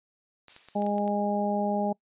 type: clicks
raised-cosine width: 0.2 ms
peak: -30 dBFS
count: 7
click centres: 0.483 / 0.564 / 0.686 / 0.821 / 0.865 / 0.982 / 1.078 s
type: noise with exponential decay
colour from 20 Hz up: blue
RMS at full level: -43 dBFS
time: 0.49-1.55 s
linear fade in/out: 5 ms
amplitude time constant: 230 ms
type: harmonic tone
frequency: 205.1 Hz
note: G#3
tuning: 21 cents flat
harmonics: 1 / 2 / 3 / 4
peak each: -28 / -34 / -30 / -30 dBFS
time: 0.75-1.93 s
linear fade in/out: 10 ms
effects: noise-tail reverb RT60 0.1 s tail -24 dB re dry + resampled to 8000 Hz